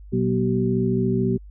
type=tone cluster; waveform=sine; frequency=122.6 / 187.2 / 241.1 / 383 Hz; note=B2 / F#3 / B3 / G4; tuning=-12 / +20 / -41 / -40 cents; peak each=-24 dBFS; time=0.12-1.38 s; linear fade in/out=20 ms; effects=added 50 Hz sine -39 dBFS peak until 1.5 s